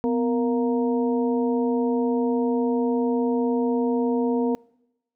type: harmonic tone with a mistuned harmonic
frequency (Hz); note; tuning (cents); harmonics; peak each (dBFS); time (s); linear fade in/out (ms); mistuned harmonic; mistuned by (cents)
233.1; A#3; 0; 1 / 2 / 3 / 4; -22 / -24 / -34 / -33; 0.04-4.55; 0; 1; +120
effects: noise-tail reverb RT60 0.9 s tail -26 dB re dry